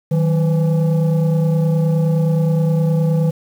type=tone with frequency modulation; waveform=sine; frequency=157.2 Hz; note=D#3; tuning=18 cents sharp; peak=-11 dBFS; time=0.11-3.31 s; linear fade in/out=10 ms; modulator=344 Hz; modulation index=0.62; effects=tanh soft clip ceiling -10 dBFS + 7-bit